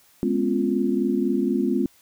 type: chord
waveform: sine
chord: C# dominant seventh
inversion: second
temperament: equal with one note detuned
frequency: 207.7 / 246.9 / 271 / 349.2 Hz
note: G#3 / B3 / C#4 / E#4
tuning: 0 / 0 / -39 / 0 cents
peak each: -25 dBFS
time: 0.23-1.86 s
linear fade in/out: 0 ms
effects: white hiss -57 dBFS RMS until 2.01 s